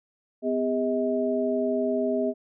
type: tone cluster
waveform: sine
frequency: 251.9 / 405.3 / 636 Hz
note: B3 / G#4 / D#5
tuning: +34 / -42 / +38 cents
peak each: -27 dBFS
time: 0.42-2.34 s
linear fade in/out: 50 ms
effects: none